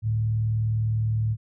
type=tone with frequency modulation; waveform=sine; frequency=110 Hz; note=A2; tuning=in tune; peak=-21 dBFS; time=0.02-1.37 s; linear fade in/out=50 ms; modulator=39.8 Hz; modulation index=0.37; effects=none